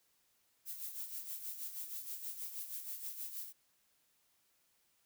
violet noise with tremolo, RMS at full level -42 dBFS, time 0.65-3.53 s, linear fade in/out 50 ms, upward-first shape sine, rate 6.3 Hz, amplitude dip 60%, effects white hiss -75 dBFS RMS until 5.05 s

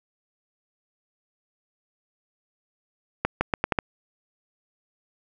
accelerating click train, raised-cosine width 0.5 ms, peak -6 dBFS, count 6, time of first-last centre 3.25-3.788 s, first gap 160 ms, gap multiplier 0.8, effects none

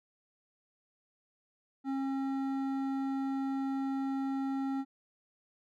triangle tone with hard clipping, 270.4 Hz, C#4, 43 cents flat, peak -33 dBFS, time 1.84-4.85 s, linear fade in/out 50 ms, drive 14 dB, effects none

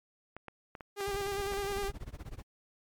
clicks, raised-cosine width 0.5 ms, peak -28 dBFS, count 6, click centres 0.366 / 0.483 / 0.752 / 0.808 / 1.006 / 1.537 s
sawtooth tone with vibrato, 399.3 Hz, G4, 32 cents sharp, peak -29 dBFS, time 0.96-1.92 s, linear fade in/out 50 ms, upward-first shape square, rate 9.8 Hz, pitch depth 29 cents each way
brown noise with tremolo, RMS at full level -39 dBFS, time 1.07-2.43 s, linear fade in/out 5 ms, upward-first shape sine, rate 16 Hz, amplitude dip 95%
effects MP3 96 kbps

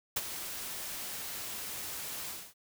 white noise with ADSR envelope, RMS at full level -29 dBFS, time 0.16-2.54 s, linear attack 9 ms, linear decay 32 ms, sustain -11 dB, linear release 250 ms, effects none

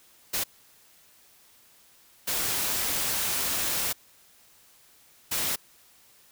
white noise bursts at uneven times, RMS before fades -28 dBFS, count 3, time 0.33-0.44 / 2.27-3.93 / 5.31-5.56 s, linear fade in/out 10 ms, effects white hiss -58 dBFS RMS until 6.31 s

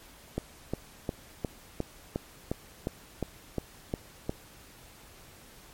click train, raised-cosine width 2 ms, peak -16 dBFS, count 12, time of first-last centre 0.38-4.295 s, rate 2.81 Hz, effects pink hiss -53 dBFS RMS until 5.73 s + MP3 64 kbps

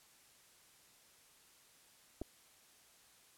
clicks, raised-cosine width 2 ms, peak -29 dBFS, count 2, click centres 2.215 / 2.218 s, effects white hiss -65 dBFS RMS until 3.37 s + low-pass 12000 Hz 12 dB/octave

